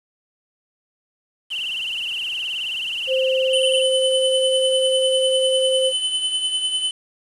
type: tone with vibrato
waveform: sine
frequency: 2900 Hz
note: F#7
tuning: 35 cents flat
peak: -23 dBFS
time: 1.5-3.84 s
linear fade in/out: 20 ms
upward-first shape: triangle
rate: 19 Hz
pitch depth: 150 cents each way
type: tone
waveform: sine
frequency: 523.3 Hz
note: C5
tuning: in tune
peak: -17 dBFS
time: 3.07-5.93 s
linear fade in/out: 50 ms
type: tone with tremolo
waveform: square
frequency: 3027 Hz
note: F#7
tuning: 39 cents sharp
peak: -18 dBFS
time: 3.53-6.91 s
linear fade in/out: 2 ms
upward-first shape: triangle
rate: 10 Hz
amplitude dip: 60%
effects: resampled to 24000 Hz + 7-bit